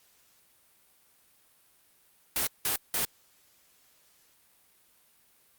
white noise bursts, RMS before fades -28 dBFS, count 3, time 2.36-3.05 s, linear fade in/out 2 ms, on 110 ms, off 180 ms, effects white hiss -64 dBFS RMS until 5.58 s + Opus 48 kbps

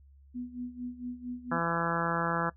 sine tone with tremolo, 246.5 Hz, B3, 3 cents flat, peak -33 dBFS, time 0.34-1.6 s, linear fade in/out 20 ms, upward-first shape sine, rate 4.4 Hz, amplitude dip 80%
harmonic tone, 168.1 Hz, E3, 34 cents sharp, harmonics 1 / 2 / 3 / 4 / 5 / 6 / 7 / 8 / 9 / 10, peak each -34 / -39 / -37 / -39 / -38 / -37 / -37 / -34 / -39 / -37 dBFS, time 1.51-2.5 s, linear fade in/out 10 ms
effects noise-tail reverb RT60 0.1 s tail -19 dB re dry + added 69 Hz sine -54 dBFS peak until 2.56 s

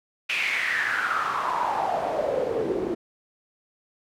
pink noise with band-pass filter sweep, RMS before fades -26 dBFS, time 0.29-2.95 s, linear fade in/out 10 ms, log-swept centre 2600 to 340 Hz, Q 6.3, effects none

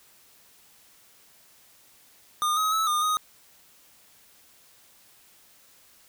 square tone with pitch steps, 1217 / 1268 / 1302 / 1215 / 1248 Hz, D#6 / D#6 / E6 / D#6 / D#6, -39 / +32 / -22 / -42 / +5 cents, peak -23 dBFS, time 2.42-3.17 s, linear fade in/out 0 ms, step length 150 ms, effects white hiss -57 dBFS RMS until 6.08 s

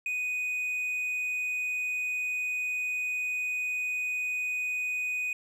triangle tone, 2489 Hz, D#7, in tune, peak -27 dBFS, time 0.06-5.33 s, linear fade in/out 2 ms, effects none

